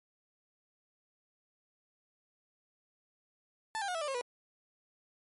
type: tone with pitch steps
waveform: 30% pulse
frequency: 880 / 797.7 / 723.1 / 655.5 / 594.2 / 538.6 / 488.2 Hz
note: A5 / G5 / F#5 / E5 / D5 / C#5 / B4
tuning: 0 / +30 / -40 / -10 / +20 / -50 / -20 cents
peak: -31 dBFS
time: 3.75-4.212 s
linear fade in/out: 0 ms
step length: 66 ms
effects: MP3 48 kbps